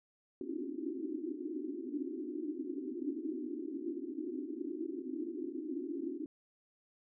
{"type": "band-pass noise", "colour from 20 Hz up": "pink", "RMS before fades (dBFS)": -40, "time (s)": [0.41, 6.26], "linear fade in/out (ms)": 2, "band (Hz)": [260, 370], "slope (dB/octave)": 96, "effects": []}